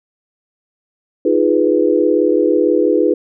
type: chord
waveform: sine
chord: F half-diminished seventh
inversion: third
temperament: equal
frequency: 311.1 / 349.2 / 415.3 / 493.9 Hz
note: Eb4 / F4 / Ab4 / Cb5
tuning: 0 / 0 / 0 / 0 cents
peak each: -16 dBFS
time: 1.25-3.14 s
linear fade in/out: 5 ms
effects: none